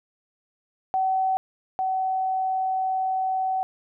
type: tone pair in turn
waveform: sine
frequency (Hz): 759 / 756.3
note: F#5 / F#5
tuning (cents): +44 / +38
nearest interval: unison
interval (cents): 6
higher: first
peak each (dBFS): -20 / -22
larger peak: first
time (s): 0.94-1.37 / 1.79-3.63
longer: second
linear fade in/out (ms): 0
effects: none